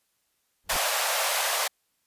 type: noise with exponential growth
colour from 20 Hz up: brown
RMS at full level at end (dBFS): -28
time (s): 0.64-0.77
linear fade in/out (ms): 1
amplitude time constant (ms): 27
type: high-pass noise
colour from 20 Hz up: pink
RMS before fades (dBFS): -26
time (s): 0.69-1.68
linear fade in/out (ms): 10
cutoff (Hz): 540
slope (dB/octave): 48
effects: white hiss -73 dBFS RMS until 2.06 s + resampled to 32000 Hz